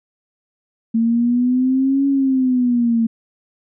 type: exponential two-way sweep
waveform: sine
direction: up then down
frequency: 225.4 to 278.4 to 225.4 Hz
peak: -13 dBFS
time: 0.94-3.07 s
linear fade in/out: 10 ms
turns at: 2.07 s
effects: none